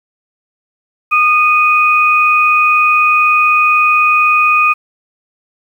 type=tone pair together; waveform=sine; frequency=1227 / 2489 Hz; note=D#6 / D#7; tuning=-25 / 0 cents; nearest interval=octave; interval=1225 cents; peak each=-10 dBFS; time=1.11-4.74 s; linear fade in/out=20 ms; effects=7-bit